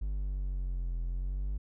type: linear two-way sweep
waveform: triangle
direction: down then up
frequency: 50.8 to 42.18 to 50.8 Hz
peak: -29 dBFS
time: 0.01-1.58 s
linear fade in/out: 10 ms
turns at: 1.02 s
effects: none